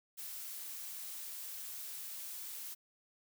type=noise; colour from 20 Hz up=blue; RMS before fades=-45 dBFS; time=0.17-2.75 s; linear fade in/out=20 ms; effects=none